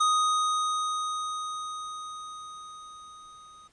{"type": "tone with level ramp", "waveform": "square", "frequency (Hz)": 1246, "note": "D#6", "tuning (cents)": 2, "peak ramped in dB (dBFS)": [-21, -50], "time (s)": [0, 3.68], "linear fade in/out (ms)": 10, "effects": ["pink hiss -65 dBFS RMS until 3.72 s", "resampled to 22050 Hz"]}